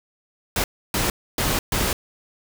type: noise bursts at uneven times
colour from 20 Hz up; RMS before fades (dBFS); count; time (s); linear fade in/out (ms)
pink; -22; 4; 0.56-0.64 / 0.94-1.1 / 1.38-1.59 / 1.72-1.93; 2
effects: none